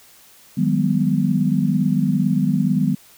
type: chord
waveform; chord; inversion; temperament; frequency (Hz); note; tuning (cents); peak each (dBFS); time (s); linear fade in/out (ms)
sine; G# minor seventh; second; equal with one note detuned; 155.56 / 185 / 202.7 / 246.9; D#3 / F#3 / G#3 / B3; 0 / 0 / -42 / 0; -21; 0.57-2.95; 10
effects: white hiss -49 dBFS RMS until 3.17 s